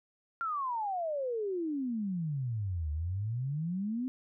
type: exponential two-way sweep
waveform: sine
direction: down then up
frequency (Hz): 1396.9 to 73.42 to 263.2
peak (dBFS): -31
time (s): 0.41-4.08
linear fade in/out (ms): 0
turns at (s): 2.91
effects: none